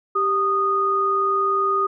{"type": "tone pair together", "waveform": "sine", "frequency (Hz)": [392, 1234.9], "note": ["G4", "D#6"], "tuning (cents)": [0, -13], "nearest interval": "octave + minor sixth", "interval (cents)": 1987, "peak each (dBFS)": [-24, -18], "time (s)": [0.15, 1.87], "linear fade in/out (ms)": 10, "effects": []}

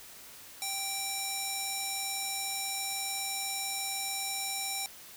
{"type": "tone with band-pass filter", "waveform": "square", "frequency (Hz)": 783, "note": "G5", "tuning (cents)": -2, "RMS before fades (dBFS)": -35, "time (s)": [0.62, 4.86], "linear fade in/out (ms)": 0, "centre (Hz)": 8700, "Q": 0.91, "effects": ["white hiss -50 dBFS RMS until 5.16 s"]}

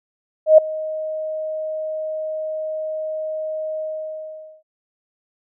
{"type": "tone with ADSR envelope", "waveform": "sine", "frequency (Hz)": 625, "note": "D#5", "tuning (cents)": 8, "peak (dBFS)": -3, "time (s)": [0.46, 4.63], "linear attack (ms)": 120, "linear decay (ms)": 6, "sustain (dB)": -20, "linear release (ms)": 830, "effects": []}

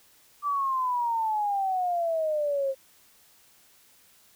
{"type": "exponential sweep", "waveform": "sine", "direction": "down", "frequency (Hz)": [1174.7, 530], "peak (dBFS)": -24, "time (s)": [0.42, 2.75], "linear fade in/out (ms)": 50, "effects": ["white hiss -59 dBFS RMS until 4.35 s"]}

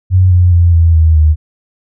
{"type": "tone with pitch steps", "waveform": "sine", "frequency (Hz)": [92.5, 89.25, 86.11, 83.08, 80.15, 77.33], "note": ["F#2", "F2", "F2", "E2", "E2", "D#2"], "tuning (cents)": [0, 38, -24, 14, -48, -10], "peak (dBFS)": -4, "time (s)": [0.1, 1.36], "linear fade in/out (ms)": 50, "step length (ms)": 210, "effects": []}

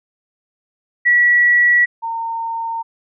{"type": "tone pair in turn", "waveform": "sine", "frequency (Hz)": [1937, 914.1], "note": ["B6", "A#5"], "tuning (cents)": [-34, -34], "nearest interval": "octave + minor second", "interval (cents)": 1300, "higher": "first", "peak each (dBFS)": [-9, -20], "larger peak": "first", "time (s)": [[1.05, 1.86], [2.02, 2.83]], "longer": "neither", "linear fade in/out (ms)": 20, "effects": []}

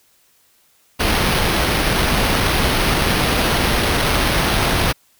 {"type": "noise with sample-and-hold", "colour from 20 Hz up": "pink", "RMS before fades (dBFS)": -17, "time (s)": [0.99, 4.93], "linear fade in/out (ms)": 20, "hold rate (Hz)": 7350, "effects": ["white hiss -57 dBFS RMS until 5.19 s"]}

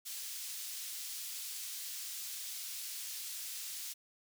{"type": "high-pass noise", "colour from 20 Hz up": "pink", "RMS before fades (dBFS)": -43, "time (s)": [0.05, 3.94], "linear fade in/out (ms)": 20, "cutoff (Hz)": 4400, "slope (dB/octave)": 12, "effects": []}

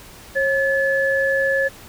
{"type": "tone pair together", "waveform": "sine", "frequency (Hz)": [542.1, 1721], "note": ["C#5", "A6"], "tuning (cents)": [-39, -39], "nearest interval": "octave + minor sixth", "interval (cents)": 2000, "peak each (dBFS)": -19, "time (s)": [0.35, 1.69], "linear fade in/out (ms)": 20, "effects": ["pink hiss -42 dBFS RMS until 1.88 s"]}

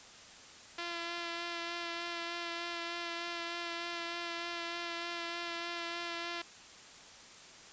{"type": "tone with vibrato", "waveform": "5% pulse", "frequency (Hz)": 341.5, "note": "F4", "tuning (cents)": -39, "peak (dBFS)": -26, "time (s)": [0.78, 6.42], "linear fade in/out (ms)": 5, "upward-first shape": "sine", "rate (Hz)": 3.3, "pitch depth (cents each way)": 15, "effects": ["white hiss -53 dBFS RMS until 7.72 s", "resampled to 16000 Hz"]}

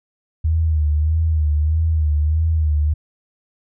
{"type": "tone with vibrato", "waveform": "sine", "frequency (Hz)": 77.78, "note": "D#2", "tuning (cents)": 0, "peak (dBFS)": -14, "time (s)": [0.44, 2.94], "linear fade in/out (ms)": 10, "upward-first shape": "sine", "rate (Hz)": 1.6, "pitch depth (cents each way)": 72, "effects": []}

